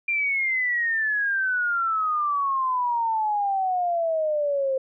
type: exponential sweep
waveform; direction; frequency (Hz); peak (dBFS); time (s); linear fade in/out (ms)
sine; down; 2391 to 523.3; -21; 0.08-4.78; 5
effects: none